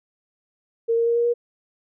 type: tone with pitch steps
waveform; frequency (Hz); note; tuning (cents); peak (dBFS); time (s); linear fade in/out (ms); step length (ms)
sine; 460 / 464 / 468 / 472.1 / 476.2; A#4 / A#4 / A#4 / A#4 / A#4; -23 / -8 / +7 / +22 / +37; -17; 0.88-1.34; 20; 92
effects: none